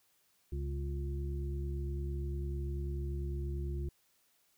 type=harmonic tone with a mistuned harmonic; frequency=70.2 Hz; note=C#2; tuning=22 cents sharp; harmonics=1 / 2 / 3 / 5; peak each=-35 / -42 / -51 / -45 dBFS; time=0.52-3.89 s; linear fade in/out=5 ms; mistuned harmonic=2; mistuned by=-16 cents; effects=white hiss -72 dBFS RMS until 4.57 s